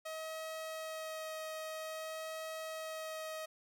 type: tone with vibrato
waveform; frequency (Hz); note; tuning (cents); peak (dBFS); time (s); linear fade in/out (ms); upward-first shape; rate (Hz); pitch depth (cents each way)
sawtooth; 634; D#5; +32; -37; 0.05-3.46; 10; sine; 0.51; 9
effects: none